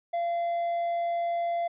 triangle tone, 686 Hz, F5, 31 cents flat, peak -24 dBFS, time 0.13-1.68 s, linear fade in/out 10 ms, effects resampled to 8000 Hz

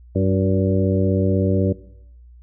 harmonic tone with a mistuned harmonic, 96.1 Hz, G2, 34 cents flat, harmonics 1 / 2 / 3 / 4 / 5 / 6, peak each -19 / -22 / -24 / -25 / -26 / -27 dBFS, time 0.15-1.73 s, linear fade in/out 10 ms, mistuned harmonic 4, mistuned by -37 cents, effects noise-tail reverb RT60 0.8 s tail -20 dB re dry + added 60 Hz sine -42 dBFS peak until 2.42 s

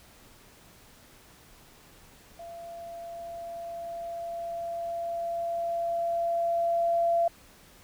sine tone with level ramp, 680 Hz, F5, 46 cents flat, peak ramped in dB -40 to -21 dBFS, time 2.39-7.28 s, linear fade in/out 5 ms, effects pink hiss -55 dBFS RMS until 7.83 s

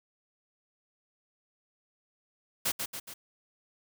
white noise with echo, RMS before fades -29 dBFS, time 2.65-2.72 s, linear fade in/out 10 ms, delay 140 ms, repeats 3, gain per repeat -5 dB, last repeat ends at 3.14 s, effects none

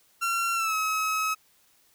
30% pulse tone with pitch glide, 1366 to 1281.9 Hz, F6 to E6, -39 to -49 cents, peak -22 dBFS, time 0.21-1.35 s, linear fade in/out 20 ms, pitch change -110 cents, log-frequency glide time 0.54-0.75 s, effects white hiss -63 dBFS RMS until 1.94 s

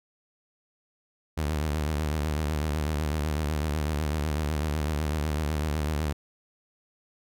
sawtooth tone with vibrato, 75.8 Hz, D#2, 45 cents flat, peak -22 dBFS, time 1.37-6.13 s, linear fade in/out 10 ms, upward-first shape triangle, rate 8 Hz, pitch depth 110 cents each way, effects none

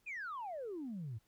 sine exponential sweep, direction down, 2560 to 101.9 Hz, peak -39 dBFS, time 0.06-1.19 s, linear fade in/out 20 ms, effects tanh soft clip ceiling -37 dBFS + pink hiss -75 dBFS RMS until 1.27 s

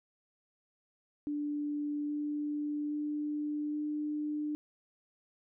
sine tone with pitch steps, 293.7 / 295.6 / 297.5 / 299.4 Hz, D4 / D4 / D4 / D4, 0 / +11 / +22 / +33 cents, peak -32 dBFS, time 1.27-4.55 s, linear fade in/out 0 ms, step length 820 ms, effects none

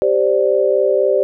sine chord, G suspended fourth, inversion none, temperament equal, 392 / 523.3 / 587.3 Hz, G4 / C5 / D5, 0 / 0 / 0 cents, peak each -16 dBFS, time 0.02-1.23 s, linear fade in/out 0 ms, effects none

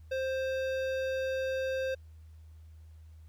triangle tone with hard clipping, 526 Hz, C5, 9 cents sharp, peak -32 dBFS, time 0.11-1.95 s, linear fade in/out 10 ms, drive 18 dB, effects added 79 Hz sine -49 dBFS peak until 3.28 s + pink hiss -72 dBFS RMS until 3.28 s

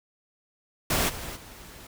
pink noise with level steps, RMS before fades -24 / -37 / -46 dBFS, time 0.9-1.87 s, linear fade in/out 5 ms, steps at 1.08 / 1.35 s, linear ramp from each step 20 ms, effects none

